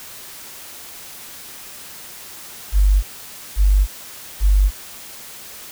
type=tone bursts; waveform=sine; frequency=49 Hz; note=G1; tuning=in tune; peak=-10 dBFS; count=3; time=2.72-4.71 s; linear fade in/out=50 ms; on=310 ms; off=530 ms; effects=white hiss -37 dBFS RMS until 5.71 s